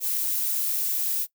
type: noise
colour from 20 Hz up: violet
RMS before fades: -26 dBFS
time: 0-1.27 s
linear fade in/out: 50 ms
effects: noise-tail reverb RT60 0.1 s tail -20 dB re dry